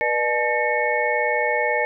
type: tone cluster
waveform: sine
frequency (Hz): 483.8 / 602 / 860 / 1809 / 2202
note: B4 / D5 / A5 / A6 / C#7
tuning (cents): -36 / +43 / -40 / +48 / -12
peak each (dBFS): -25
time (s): 0.01-1.85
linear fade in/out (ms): 0
effects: none